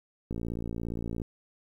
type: click train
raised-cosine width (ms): 3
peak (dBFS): -22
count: 53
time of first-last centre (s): 0.31-1.218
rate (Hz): 57.3
effects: 10-bit